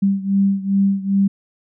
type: beating tone pair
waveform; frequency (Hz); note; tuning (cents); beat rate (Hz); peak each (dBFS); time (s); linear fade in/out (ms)
sine; 195.9 / 198.4; G3 / G3; -1 / +21; 2.5; -16 / -19; 0.02-1.28; 10
effects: none